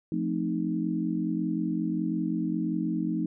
sine chord, F dominant seventh, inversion none, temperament equal, 174.61 / 220 / 261.6 / 311.1 Hz, F3 / A3 / C4 / Eb4, 0 / 0 / 0 / 0 cents, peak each -31 / -32 / -34 / -30 dBFS, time 0.12-3.26 s, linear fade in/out 2 ms, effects none

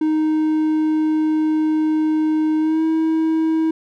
triangle tone with pitch glide, 311.1 to 320.2 Hz, D#4 to D#4, 0 to +50 cents, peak -13 dBFS, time 0.01-3.71 s, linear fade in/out 5 ms, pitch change +50 cents, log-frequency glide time 2.59-2.83 s, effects none

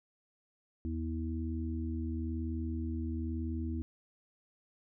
harmonic tone, 81 Hz, E2, 30 cents flat, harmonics 1 / 3 / 4, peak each -35 / -39 / -41 dBFS, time 0.85-3.82 s, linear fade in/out 0 ms, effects none

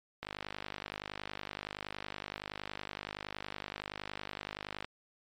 click train, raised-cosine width 0.3 ms, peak -22 dBFS, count 235, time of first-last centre 0.23-4.845 s, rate 50.7 Hz, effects MP3 64 kbps

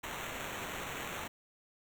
blue noise with sample-and-hold, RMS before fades -41 dBFS, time 0.03-1.28 s, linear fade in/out 10 ms, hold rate 4900 Hz, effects none

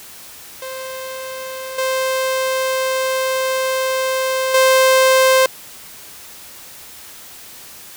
sawtooth tone with level steps, 523.3 Hz, C5, in tune, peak -23 / -13 / -6 dBFS, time 0.62-5.46 s, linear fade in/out 2 ms, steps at 1.78 / 4.54 s, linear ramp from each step 5 ms, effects white hiss -38 dBFS RMS until 7.96 s

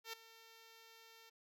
5% pulse tone with ADSR envelope, 452.5 Hz, A4, 48 cents sharp, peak -31 dBFS, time 0.04-1.3 s, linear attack 91 ms, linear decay 7 ms, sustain -17 dB, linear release 11 ms, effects none

